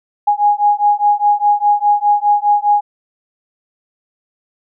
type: beating tone pair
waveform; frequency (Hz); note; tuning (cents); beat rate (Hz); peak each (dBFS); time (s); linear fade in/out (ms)
sine; 824 / 828.9; G#5 / G#5; -14 / -4; 4.9; -13; 0.27-2.81; 10
effects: none